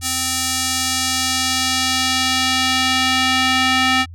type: tone with band-pass filter sweep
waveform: square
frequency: 259.3 Hz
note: C4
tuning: 15 cents flat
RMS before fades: -18 dBFS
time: 0.01-4.06 s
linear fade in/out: 50 ms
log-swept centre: 8200 to 2500 Hz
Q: 0.94
effects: added 85 Hz sine -33 dBFS peak until 4.14 s